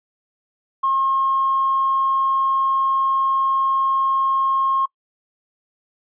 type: tone with tanh clipping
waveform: triangle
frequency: 1075 Hz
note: C6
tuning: 47 cents sharp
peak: -16 dBFS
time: 0.83-4.86 s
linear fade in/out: 10 ms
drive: 4 dB
effects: noise-tail reverb RT60 0.1 s tail -23 dB re dry + resampled to 8000 Hz